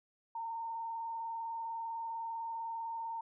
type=tone with vibrato; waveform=sine; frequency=911 Hz; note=A#5; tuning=40 cents flat; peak=-37 dBFS; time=0.35-3.21 s; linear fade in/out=5 ms; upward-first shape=sine; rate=20 Hz; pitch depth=33 cents each way; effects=none